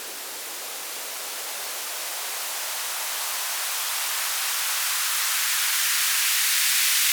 violet noise with band-pass filter sweep, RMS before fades -26 dBFS, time 0-7.12 s, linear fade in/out 0 ms, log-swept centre 370 to 2000 Hz, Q 1.2, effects none

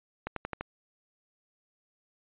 accelerating click train, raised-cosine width 0.5 ms, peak -18 dBFS, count 5, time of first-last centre 0.27-0.61 s, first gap 93 ms, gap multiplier 0.94, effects resampled to 8000 Hz

